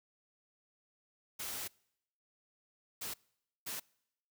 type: noise bursts at uneven times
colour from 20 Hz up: white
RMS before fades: -41 dBFS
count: 3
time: 1.39-1.68 / 3.01-3.14 / 3.66-3.8 s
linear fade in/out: 10 ms
effects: noise-tail reverb RT60 0.8 s tail -26 dB re dry